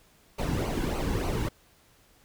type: noise with flanger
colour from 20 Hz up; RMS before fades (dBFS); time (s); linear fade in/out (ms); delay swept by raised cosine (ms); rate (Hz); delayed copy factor
brown; -29; 0.38-1.49; 10; 0.56 to 1.66; 3.4; -0.65
effects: pink hiss -61 dBFS RMS until 2.24 s